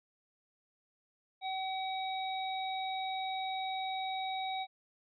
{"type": "harmonic tone", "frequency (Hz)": 760, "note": "F#5", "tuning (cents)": 46, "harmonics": [1, 3, 5], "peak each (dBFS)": [-35, -44, -42], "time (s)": [1.41, 4.67], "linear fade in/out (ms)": 50, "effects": []}